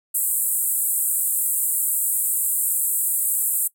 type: band-pass noise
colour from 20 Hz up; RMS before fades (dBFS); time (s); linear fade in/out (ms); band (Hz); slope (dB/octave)
pink; -22; 0.14-3.68; 10; 7800 to 16000; 96
effects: noise-tail reverb RT60 0.1 s tail -20 dB re dry